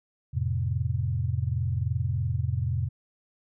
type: chord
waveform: sine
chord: F major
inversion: none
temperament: equal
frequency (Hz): 87.31 / 110 / 130.81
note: F2 / A2 / C3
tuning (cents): 0 / 0 / 0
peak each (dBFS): -29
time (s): 0.33-2.89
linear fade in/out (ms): 20
effects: none